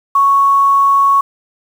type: tone with quantisation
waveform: sine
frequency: 1108.7 Hz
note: C#6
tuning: in tune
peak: -7 dBFS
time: 0.15-1.21 s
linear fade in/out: 5 ms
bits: 6
effects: none